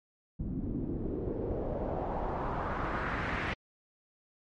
pink noise with low-pass filter sweep, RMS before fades -34 dBFS, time 0.39-3.54 s, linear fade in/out 10 ms, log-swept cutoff 210 to 2200 Hz, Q 2.3, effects MP3 48 kbps

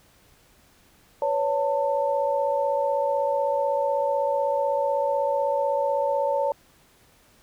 sine tone cluster, 507 / 563 / 895 Hz, B4 / C#5 / A5, +45 / +27 / +29 cents, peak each -30 / -23 / -26 dBFS, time 1.22-6.52 s, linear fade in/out 2 ms, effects pink hiss -58 dBFS RMS until 7.42 s

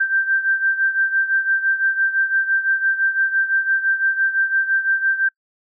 sine beating tone pair, 1568 / 1573.9 Hz, G6 / G6, 0 / +7 cents, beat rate 5.9 Hz, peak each -17 / -22 dBFS, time 0-5.29 s, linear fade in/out 10 ms, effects noise-tail reverb RT60 0.1 s tail -26 dB re dry

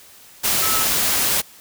sine tone in noise, 1301 Hz, E6, 23 cents flat, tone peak -25 dBFS, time 0.61-0.85 s, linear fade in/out 20 ms, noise white, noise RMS -19 dBFS, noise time 0.43-1.42 s, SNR -9 dB, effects white hiss -46 dBFS RMS until 1.6 s

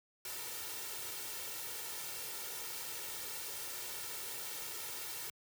white noise with comb filter, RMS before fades -43 dBFS, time 0.25-5.3 s, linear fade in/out 2 ms, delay 2.2 ms, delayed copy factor +0.65, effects high-pass 100 Hz 12 dB/octave

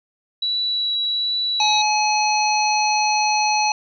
sine tone with vibrato, 3924 Hz, B7, 12 cents flat, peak -19 dBFS, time 0.42-1.82 s, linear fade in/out 5 ms, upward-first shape triangle, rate 1.3 Hz, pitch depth 11 cents each way
harmonic tone, 848 Hz, G#5, 36 cents sharp, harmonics 1 / 3 / 5 / 7, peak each -18 / -23 / -25 / -26 dBFS, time 1.6-3.72 s, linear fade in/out 2 ms
effects none

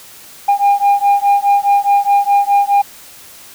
sine beating tone pair, 804 / 808.8 Hz, G5 / G#5, +44 / -46 cents, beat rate 4.8 Hz, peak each -10 dBFS, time 0.48-2.82 s, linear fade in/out 10 ms, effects tanh soft clip ceiling -6 dBFS + white hiss -38 dBFS RMS until 3.54 s

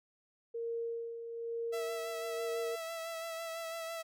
sine tone with tremolo, 463.5 Hz, A#4, 10 cents flat, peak -34 dBFS, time 0.54-2.76 s, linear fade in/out 10 ms, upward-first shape sine, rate 1.1 Hz, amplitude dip 55%
sawtooth tone with vibrato, 659.3 Hz, E5, in tune, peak -35 dBFS, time 1.72-4.03 s, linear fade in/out 20 ms, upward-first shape sine, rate 6 Hz, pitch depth 23 cents each way
effects none

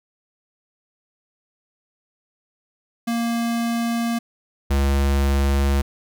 square tone pair in turn, 233.1 / 69.3 Hz, A#3 / C#2, 0 / 0 cents, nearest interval octave + major sixth, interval 2100 cents, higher first, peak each -21 / -17 dBFS, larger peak second, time 3.07-4.19 / 4.7-5.82 s, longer neither, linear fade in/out 10 ms, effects none

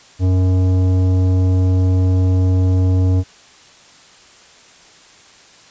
sine tone with tanh clipping, 92.5 Hz, F#2, in tune, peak -13 dBFS, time 0.19-3.24 s, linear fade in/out 50 ms, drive 13 dB, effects white hiss -45 dBFS RMS until 5.7 s + resampled to 16000 Hz

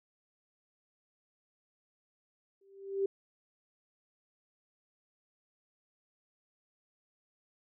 sine tone with exponential growth, 392 Hz, G4, in tune, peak -25 dBFS, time 2.61-3.06 s, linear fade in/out 5 ms, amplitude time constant 97 ms, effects none

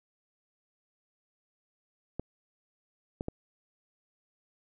clicks, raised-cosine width 2 ms, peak -20 dBFS, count 3, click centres 2.196 / 3.209 / 3.284 s, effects none

